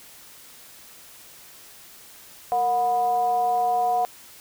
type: tone with frequency modulation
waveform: sine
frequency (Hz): 727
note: F#5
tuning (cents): -31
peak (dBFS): -19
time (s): 2.52-4.05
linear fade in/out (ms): 0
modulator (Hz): 262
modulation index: 0.47
effects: white hiss -47 dBFS RMS until 4.4 s